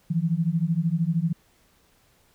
sine beating tone pair, 159.6 / 172.6 Hz, D#3 / F3, +44 / -20 cents, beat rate 13 Hz, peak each -24 dBFS, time 0.1-1.33 s, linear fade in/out 10 ms, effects pink hiss -62 dBFS RMS until 2.34 s

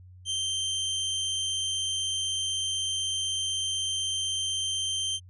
sawtooth tone, 3136 Hz, G7, in tune, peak -24 dBFS, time 0.25-5.2 s, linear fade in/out 50 ms, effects added 91 Hz sine -47 dBFS peak until 5.29 s + resampled to 24000 Hz

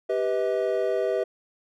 triangle chord, G augmented, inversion none, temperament equal with one note detuned, 392 / 493.9 / 637.5 Hz, G4 / B4 / D#5, 0 / 0 / +42 cents, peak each -25 dBFS, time 0.09-1.24 s, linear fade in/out 10 ms, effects none

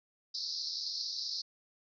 white band-pass noise, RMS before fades -38 dBFS, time 0.34-1.42 s, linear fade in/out 10 ms, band 4100 to 5400 Hz, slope 96 dB/octave, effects none

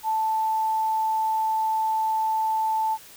sine tone, 880 Hz, A5, in tune, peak -21 dBFS, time 0.03-2.98 s, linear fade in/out 50 ms, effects white hiss -47 dBFS RMS until 3.16 s

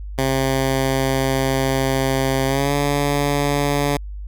10% pulse tone with pitch glide, 133.6 to 143.19 Hz, C3 to D3, +36 to -43 cents, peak -9 dBFS, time 0.18-3.97 s, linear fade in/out 5 ms, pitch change +121 cents, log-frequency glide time 2.46-2.74 s, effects added 50 Hz sine -28 dBFS peak until 4.27 s

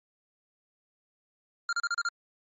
square tone bursts, 1396.9 Hz, F6, in tune, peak -27 dBFS, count 6, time 1.69-2.088 s, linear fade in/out 2 ms, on 38 ms, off 34 ms, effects MP3 32 kbps

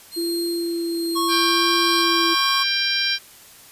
sawtooth tone with tremolo, 4200 Hz, C8, 6 cents sharp, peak -24 dBFS, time 0.11-2.05 s, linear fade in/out 50 ms, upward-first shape sine, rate 1.1 Hz, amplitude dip 60%
sine tone with vibrato, 338.2 Hz, E4, 44 cents sharp, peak -22 dBFS, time 0.16-2.35 s, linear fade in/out 20 ms, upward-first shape triangle, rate 0.79 Hz, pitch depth 19 cents each way
square tone, 1100 Hz, C#6, 14 cents flat, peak -22 dBFS, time 1.15-2.64 s, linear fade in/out 20 ms
harmonic tone, 792 Hz, G5, 18 cents sharp, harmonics 2 / 3 / 4 / 5 / 6 / 7, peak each -26 / -26 / -26 / -26 / -26 / -26 dBFS, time 1.28-3.19 s, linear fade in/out 50 ms
effects white hiss -46 dBFS RMS until 3.71 s + resampled to 32000 Hz

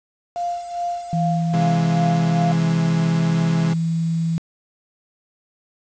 sine tone with tremolo, 698.5 Hz, F5, in tune, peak -20 dBFS, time 0.36-2.52 s, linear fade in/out 0 ms, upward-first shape sine, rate 2.5 Hz, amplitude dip 70%
sine tone, 164.81 Hz, E3, in tune, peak -18 dBFS, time 1.13-4.38 s, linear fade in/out 0 ms
35% pulse chord, C augmented, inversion none, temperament equal, 130.81 / 164.81 / 207.7 Hz, C3 / E3 / G#3, 0 / 0 / 0 cents, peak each -25 dBFS, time 1.53-3.74 s, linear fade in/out 10 ms
effects resampled to 16000 Hz + 7-bit

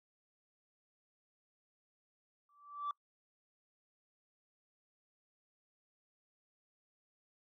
sine tone with exponential growth, 1162 Hz, D6, 19 cents flat, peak -31 dBFS, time 2.49-2.91 s, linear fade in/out 2 ms, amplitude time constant 90 ms, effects noise-tail reverb RT60 0.1 s tail -26 dB re dry + tanh soft clip ceiling -33 dBFS

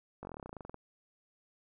slowing click train, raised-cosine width 1 ms, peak -30 dBFS, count 17, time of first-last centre 0.23-0.743 s, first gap 20 ms, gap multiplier 1.06, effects none

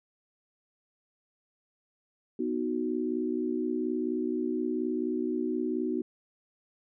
sine chord, B major, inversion none, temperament equal, 246.9 / 311.1 / 370 Hz, B3 / D#4 / F#4, 0 / 0 / 0 cents, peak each -32 dBFS, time 2.39-6.02 s, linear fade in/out 5 ms, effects none

